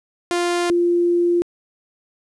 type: tone pair in turn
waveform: sawtooth / sine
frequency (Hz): 349.2 / 347.4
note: F4 / F4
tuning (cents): 0 / -9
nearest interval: unison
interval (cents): 9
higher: first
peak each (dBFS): -14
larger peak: neither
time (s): 0.31-0.7 / 0.7-1.42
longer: second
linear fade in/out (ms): 0
effects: resampled to 24000 Hz + 9-bit